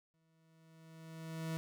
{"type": "tone with exponential growth", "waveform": "40% pulse", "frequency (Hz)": 161.8, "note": "E3", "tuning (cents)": -32, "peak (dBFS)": -35, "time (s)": [0.14, 1.57], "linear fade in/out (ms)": 0, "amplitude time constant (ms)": 310, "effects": []}